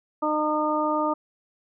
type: harmonic tone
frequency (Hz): 304.5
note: D#4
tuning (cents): -37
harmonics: 1 / 2 / 3 / 4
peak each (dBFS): -27 / -27 / -27 / -27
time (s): 0.22-1.14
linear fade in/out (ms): 10
effects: none